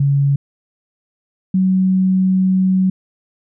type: tone pair in turn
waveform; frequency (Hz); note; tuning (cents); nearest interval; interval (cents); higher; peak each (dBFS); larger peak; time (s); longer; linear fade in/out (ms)
sine; 140.2 / 187.5; C#3 / F#3; +20 / +23; perfect fourth; 503; second; -11; neither; 0-0.36 / 1.54-2.9; second; 5
effects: none